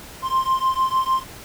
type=beating tone pair; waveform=triangle; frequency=1046.5 / 1053.1 Hz; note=C6 / C6; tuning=0 / +11 cents; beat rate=6.6 Hz; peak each=-19 dBFS; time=0.22-1.24 s; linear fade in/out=50 ms; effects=pink hiss -40 dBFS RMS until 1.44 s